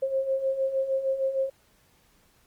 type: beating tone pair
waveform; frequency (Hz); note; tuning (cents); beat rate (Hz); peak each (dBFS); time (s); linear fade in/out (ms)
sine; 530 / 536.5; C5 / C5; +22 / +43; 6.5; -31 / -25; 0.02-1.5; 10
effects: pink hiss -63 dBFS RMS until 2.46 s + Opus 32 kbps